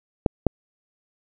clicks, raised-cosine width 2 ms, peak -3 dBFS, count 2, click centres 0.262 / 0.467 s, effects none

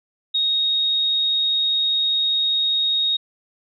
sine tone, 3745 Hz, A#7, 7 cents sharp, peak -17 dBFS, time 0.34-3.17 s, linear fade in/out 10 ms, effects none

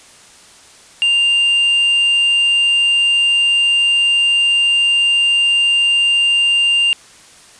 triangle tone with quantisation, 2794 Hz, F7, in tune, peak -9 dBFS, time 1.02-6.93 s, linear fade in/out 0 ms, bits 6, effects white hiss -43 dBFS RMS until 7.59 s + resampled to 22050 Hz

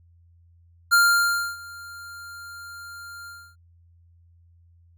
square tone with ADSR envelope, 1396.9 Hz, F6, in tune, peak -14 dBFS, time 0.91-3.56 s, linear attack 23 ms, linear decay 630 ms, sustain -24 dB, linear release 290 ms, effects added 85 Hz sine -53 dBFS peak until 4.97 s

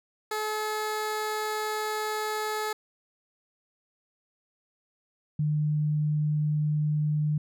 15% pulse / sine tone pair in turn, 428.8 / 150.82 Hz, A4 / D3, -45 / +46 cents, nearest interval octave + tritone, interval 1809 cents, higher first, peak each -22 / -23 dBFS, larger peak first, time 0.31-2.73 / 5.39-7.38 s, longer first, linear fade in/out 5 ms, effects none

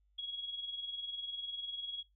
sine tone with tremolo, 3322 Hz, G#7, in tune, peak -36 dBFS, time 0.18-2.03 s, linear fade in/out 10 ms, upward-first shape sine, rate 20 Hz, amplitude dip 60%, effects noise-tail reverb RT60 0.2 s tail -22 dB re dry + added 50 Hz sine -69 dBFS peak until 2.15 s

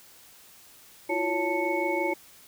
sine tone cluster, 332.2 / 358.1 / 560 / 885 / 2209 Hz, E4 / F4 / C#5 / A5 / C#7, +13 / +43 / +18 / +10 / -7 cents, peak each -31 dBFS, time 1.09-2.14 s, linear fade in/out 10 ms, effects white hiss -53 dBFS RMS until 2.47 s

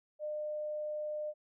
sine tone, 604 Hz, D5, 48 cents sharp, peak -35 dBFS, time 0.19-1.34 s, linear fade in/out 50 ms, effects none

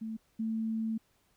sine tone pair in turn, 221.5 / 222.5 Hz, A3 / A3, +12 / +20 cents, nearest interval unison, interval 8 cents, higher second, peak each -35 / -30 dBFS, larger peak second, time 0.01-0.17 / 0.39-0.98 s, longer second, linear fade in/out 10 ms, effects pink hiss -71 dBFS RMS until 1.36 s

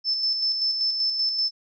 sine tone with tremolo, 5274 Hz, E8, in tune, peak -20 dBFS, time 0.04-1.51 s, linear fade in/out 50 ms, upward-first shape square, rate 5.2 Hz, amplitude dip 40%, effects none

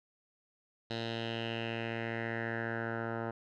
10% pulse tone with low-pass filter sweep, 114.7 Hz, A#2, 28 cents flat, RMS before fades -37 dBFS, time 0.9-3.31 s, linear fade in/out 5 ms, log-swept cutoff 3900 to 1200 Hz, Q 4, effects none

